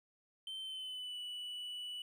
triangle tone with pitch glide, 3102 to 2958 Hz, G7 to F#7, -19 to -1 cents, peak -40 dBFS, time 0.47-2.02 s, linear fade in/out 2 ms, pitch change -82 cents, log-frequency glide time 0.61-1.18 s, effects none

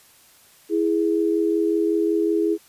sine tone pair together, 329.9 / 415.3 Hz, E4 / G#4, +1 / 0 cents, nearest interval major third, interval 399 cents, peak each -20 / -21 dBFS, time 0.69-2.58 s, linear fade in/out 50 ms, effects white hiss -53 dBFS RMS until 2.68 s + resampled to 32000 Hz

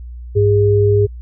sine tone pair together, 101.63 / 409.6 Hz, G#2 / G#4, -37 / -24 cents, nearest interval 2 octaves, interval 2413 cents, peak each -12 dBFS, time 0.35-1.07 s, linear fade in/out 20 ms, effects added 60 Hz sine -28 dBFS peak until 1.21 s

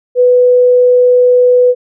sine tone, 495.8 Hz, B4, 7 cents sharp, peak -4 dBFS, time 0.15-1.75 s, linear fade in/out 50 ms, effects none

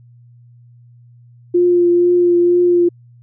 sine tone with vibrato, 350.8 Hz, F4, 8 cents sharp, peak -9 dBFS, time 1.54-2.89 s, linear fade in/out 10 ms, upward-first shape triangle, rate 2.1 Hz, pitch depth 19 cents each way, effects added 120 Hz sine -42 dBFS peak until 3.22 s

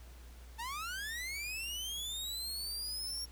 sawtooth linear sweep, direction up, 874 to 5588 Hz, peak -35 dBFS, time 0.58-3.26 s, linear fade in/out 20 ms, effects added 60 Hz sine -50 dBFS peak until 3.31 s + pink hiss -60 dBFS RMS until 3.31 s

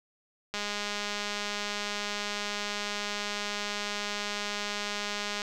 click train, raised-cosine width 0.2 ms, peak -16 dBFS, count 1006, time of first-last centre 0.54-5.419 s, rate 206 Hz, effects none

